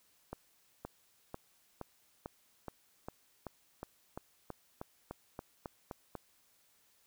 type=accelerating click train; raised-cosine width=1 ms; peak=-27 dBFS; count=17; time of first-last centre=0.33-6.153 s; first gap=520 ms; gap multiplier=0.95; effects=white hiss -70 dBFS RMS until 7.06 s